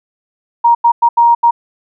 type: tone bursts at uneven times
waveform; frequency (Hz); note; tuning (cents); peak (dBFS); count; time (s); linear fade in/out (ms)
sine; 940; A#5; +14; -5; 5; 0.64-0.75 / 0.84-0.92 / 1.02-1.09 / 1.17-1.35 / 1.43-1.51; 10
effects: none